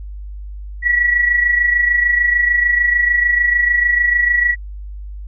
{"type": "tone with amplitude modulation", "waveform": "sine", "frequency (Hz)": 1936, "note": "B6", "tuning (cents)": -35, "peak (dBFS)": -9, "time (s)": [0.82, 4.56], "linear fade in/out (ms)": 50, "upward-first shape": "sine", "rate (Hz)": 26.7, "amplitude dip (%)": 55, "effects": ["added 50 Hz sine -27 dBFS peak until 5.27 s"]}